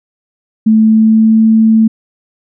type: tone with pitch glide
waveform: sine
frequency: 219.2 to 221.7 Hz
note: A3 to A3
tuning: -6 to +13 cents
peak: -4 dBFS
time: 0.66-1.88 s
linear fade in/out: 10 ms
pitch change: +19 cents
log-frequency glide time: 0.8-1.44 s
effects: none